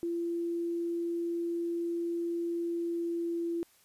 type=tone with pitch glide; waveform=sine; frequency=340.5 to 338.5 Hz; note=F4 to E4; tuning=-44 to +46 cents; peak=-30 dBFS; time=0.03-3.63 s; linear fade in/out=0 ms; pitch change=-10 cents; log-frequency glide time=2.59-3.52 s; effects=white hiss -64 dBFS RMS until 3.84 s + resampled to 32000 Hz